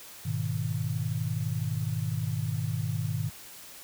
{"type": "chord", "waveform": "sine", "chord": "G# minor", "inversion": "none", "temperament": "equal", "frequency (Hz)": [103.83, 123.47, 155.56], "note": ["G#2", "B2", "D#3"], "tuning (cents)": [0, 0, 0], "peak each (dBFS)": -32, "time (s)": [0.25, 3.3], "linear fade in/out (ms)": 10, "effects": ["white hiss -47 dBFS RMS until 3.83 s"]}